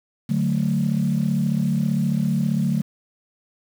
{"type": "chord", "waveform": "sine", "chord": "D major", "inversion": "none", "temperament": "equal", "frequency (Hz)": [146.83, 185, 220], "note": ["D3", "F#3", "A3"], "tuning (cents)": [0, 0, 0], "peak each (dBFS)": -22, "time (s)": [0.29, 2.82], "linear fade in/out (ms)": 10, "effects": ["tanh soft clip ceiling -11 dBFS", "7-bit"]}